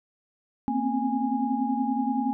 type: tone cluster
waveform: sine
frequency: 230.6 / 257.1 / 267.7 / 825 Hz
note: A#3 / C4 / C4 / G#5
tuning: -19 / -30 / +40 / -12 cents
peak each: -29 dBFS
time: 0.68-2.33 s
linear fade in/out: 0 ms
effects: none